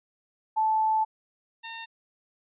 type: tone pair in turn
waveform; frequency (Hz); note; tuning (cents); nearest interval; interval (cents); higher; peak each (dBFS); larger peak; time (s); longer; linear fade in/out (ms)
sine / 5% pulse; 874 / 911.6; A5 / A#5; -12 / -39; minor second; 73; second; -21; neither; 0.56-1.05 / 1.63-1.86; first; 20
effects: resampled to 8000 Hz